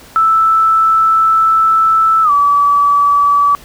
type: tone with pitch glide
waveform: sine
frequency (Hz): 1318.5 to 1147.8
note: E6 to D6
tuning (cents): 0 to -40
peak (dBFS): -7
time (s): 0.16-3.55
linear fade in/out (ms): 0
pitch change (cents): -240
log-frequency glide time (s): 2.23-2.31
effects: pink hiss -39 dBFS RMS until 3.64 s